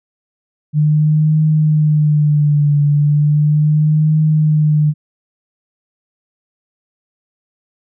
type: tone with vibrato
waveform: sine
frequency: 150.3 Hz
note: D3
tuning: 40 cents sharp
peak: -9 dBFS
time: 0.73-4.94 s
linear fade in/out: 50 ms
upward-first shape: triangle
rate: 0.36 Hz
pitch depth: 60 cents each way
effects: none